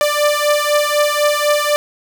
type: beating tone pair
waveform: sawtooth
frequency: 589 / 593 Hz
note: D5 / D5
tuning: +5 / +17 cents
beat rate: 4 Hz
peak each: -12 dBFS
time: 0.01-1.76 s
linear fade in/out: 0 ms
effects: none